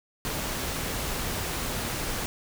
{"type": "noise", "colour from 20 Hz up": "pink", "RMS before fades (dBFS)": -31, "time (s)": [0.25, 2.26], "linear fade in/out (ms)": 0, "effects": []}